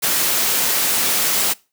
white noise, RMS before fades -18 dBFS, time 0.02-1.54 s, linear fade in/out 20 ms, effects noise-tail reverb RT60 0.3 s tail -23 dB re dry + high-pass 150 Hz 12 dB/octave

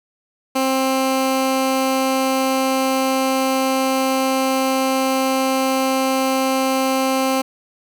15% pulse tone, 264.3 Hz, C4, 18 cents sharp, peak -10 dBFS, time 0.55-7.42 s, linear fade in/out 10 ms, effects none

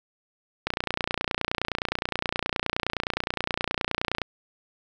click train, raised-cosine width 0.3 ms, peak -9 dBFS, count 106, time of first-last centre 0.67-4.217 s, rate 29.6 Hz, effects none

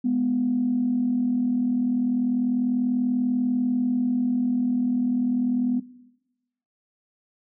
sine tone pair together, 207.7 / 248 Hz, G#3 / B3, 0 / +7 cents, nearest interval minor third, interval 307 cents, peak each -28 / -20 dBFS, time 0.04-5.8 s, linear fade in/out 10 ms, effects noise-tail reverb RT60 0.9 s tail -17 dB re dry + tanh soft clip ceiling -13 dBFS

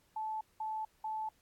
sine tone bursts, 871 Hz, A5, 18 cents flat, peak -35 dBFS, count 3, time 0.16-1.29 s, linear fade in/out 5 ms, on 250 ms, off 190 ms, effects pink hiss -71 dBFS RMS until 1.41 s + AAC 64 kbps

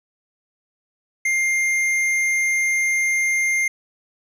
sine tone with hard clipping, 2110 Hz, C7, 14 cents sharp, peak -19 dBFS, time 1.25-3.68 s, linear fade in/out 5 ms, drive 9 dB, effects none

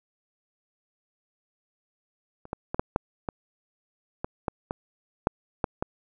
clicks, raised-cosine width 1 ms, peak -30 / -16 / -15 / -8 / -8 / -15 / -15 / -12 / -15 / -6 / -9 / -13 dBFS, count 12, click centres 2.454 / 2.531 / 2.745 / 2.795 / 2.961 / 3.288 / 4.245 / 4.482 / 4.709 / 5.271 / 5.642 / 5.825 s, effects none

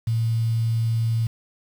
sine tone with quantisation, 113.9 Hz, A#2, 40 cents flat, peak -19 dBFS, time 0.07-1.27 s, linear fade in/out 5 ms, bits 7, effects none

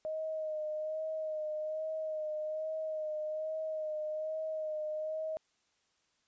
sine tone with vibrato, 622.3 Hz, D#5, in tune, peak -34 dBFS, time 0.05-5.37 s, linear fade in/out 0 ms, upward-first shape sine, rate 1.2 Hz, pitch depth 27 cents each way, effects white hiss -75 dBFS RMS until 6.27 s + resampled to 16000 Hz

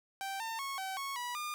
sawtooth tone with pitch steps, 780 / 903 / 1098 / 766 / 1102 / 975 / 1209 Hz, G5 / A5 / C#6 / G5 / C#6 / B5 / D6, -9 / +45 / -17 / -40 / -11 / -23 / +50 cents, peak -33 dBFS, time 0.21-1.54 s, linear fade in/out 0 ms, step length 190 ms, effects none

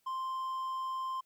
triangle tone, 1046.5 Hz, C6, in tune, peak -32 dBFS, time 0.06-1.21 s, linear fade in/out 10 ms, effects white hiss -75 dBFS RMS until 1.25 s

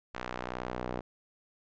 sawtooth tone with band-pass filter sweep, 61.74 Hz, B1, in tune, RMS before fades -38 dBFS, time 0.14-1.01 s, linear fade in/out 10 ms, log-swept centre 1500 to 560 Hz, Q 0.73, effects resampled to 16000 Hz

